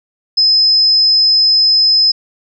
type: tone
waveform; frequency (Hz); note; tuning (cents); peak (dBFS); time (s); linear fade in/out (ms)
sine; 5100; D#8; +42; -7; 0.37-2.12; 10
effects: none